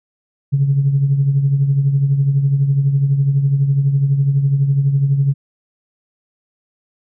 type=tone with tremolo; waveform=sine; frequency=138.9 Hz; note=C#3; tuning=4 cents sharp; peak=-8 dBFS; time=0.52-5.34 s; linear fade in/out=20 ms; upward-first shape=triangle; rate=12 Hz; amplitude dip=65%; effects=tanh soft clip ceiling -5 dBFS